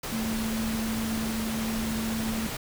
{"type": "tone in noise", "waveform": "sine", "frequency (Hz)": 222.6, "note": "A3", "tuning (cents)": 20, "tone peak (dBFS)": -28, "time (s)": [0.12, 2.47], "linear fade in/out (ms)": 5, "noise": "pink", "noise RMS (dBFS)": -34, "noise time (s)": [0.03, 2.57], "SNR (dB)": 3, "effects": []}